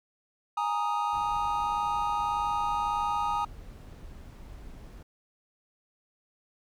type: chord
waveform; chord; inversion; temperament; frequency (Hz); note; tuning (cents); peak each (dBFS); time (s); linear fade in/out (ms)
triangle; Ab suspended second; none; equal; 830.6 / 932.3 / 1244.5; Ab5 / Bb5 / Eb6; 0 / 0 / 0; -29; 0.57-3.45; 5
type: noise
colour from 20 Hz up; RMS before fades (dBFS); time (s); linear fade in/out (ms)
brown; -45; 1.13-5.03; 5
effects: none